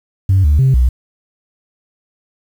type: tone with pitch steps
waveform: sine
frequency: 95.5 / 73.5 / 132.6 / 62.1 Hz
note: G2 / D2 / C3 / B1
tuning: -45 / +2 / +23 / +10 cents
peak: -6 dBFS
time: 0.29-0.89 s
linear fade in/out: 5 ms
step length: 150 ms
effects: tanh soft clip ceiling -5 dBFS + 7-bit